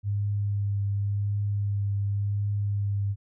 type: tone with vibrato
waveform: sine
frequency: 101.3 Hz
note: G#2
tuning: 43 cents flat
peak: -24 dBFS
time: 0.03-3.16 s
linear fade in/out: 50 ms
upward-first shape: triangle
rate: 0.91 Hz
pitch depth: 18 cents each way
effects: none